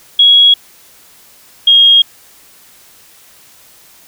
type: tone pair in turn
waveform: sine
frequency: 3322 / 3259 Hz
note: G#7 / G#7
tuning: 0 / -33 cents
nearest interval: unison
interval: 33 cents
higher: first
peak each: -3 dBFS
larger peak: neither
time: 0.19-0.54 / 1.67-2.02 s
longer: neither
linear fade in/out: 5 ms
effects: white hiss -43 dBFS RMS until 4.07 s